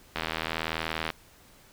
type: click train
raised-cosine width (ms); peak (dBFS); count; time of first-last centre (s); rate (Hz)
0.3; -13; 77; 0.16-1.103; 80.6
effects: pink hiss -56 dBFS RMS until 1.72 s